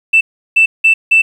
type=tone bursts at uneven times; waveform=sine; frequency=2659 Hz; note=E7; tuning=14 cents sharp; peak=-4 dBFS; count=4; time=0.13-0.21 / 0.56-0.66 / 0.84-0.94 / 1.11-1.22 s; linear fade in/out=10 ms; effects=tanh soft clip ceiling -1 dBFS + 7-bit